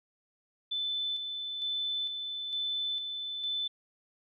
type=tone with tremolo; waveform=sine; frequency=3516 Hz; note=A7; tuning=2 cents flat; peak=-30 dBFS; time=0.71-3.68 s; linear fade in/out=10 ms; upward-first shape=square; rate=1.1 Hz; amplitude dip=40%; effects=none